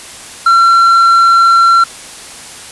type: tone with tanh clipping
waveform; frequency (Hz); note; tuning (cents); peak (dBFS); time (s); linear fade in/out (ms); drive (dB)
sine; 1361; F6; -45; -5; 0.46-1.84; 5; 5
effects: white hiss -30 dBFS RMS until 2.71 s + resampled to 24000 Hz